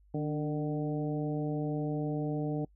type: harmonic tone with a mistuned harmonic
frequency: 151.1 Hz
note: D3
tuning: 50 cents sharp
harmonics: 1 / 2 / 3 / 4 / 5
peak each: -33 / -34 / -38 / -42 / -44 dBFS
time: 0.14-2.65 s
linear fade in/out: 5 ms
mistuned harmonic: 2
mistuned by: -43 cents
effects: noise-tail reverb RT60 0.1 s tail -26 dB re dry + added 50 Hz sine -59 dBFS peak until 2.75 s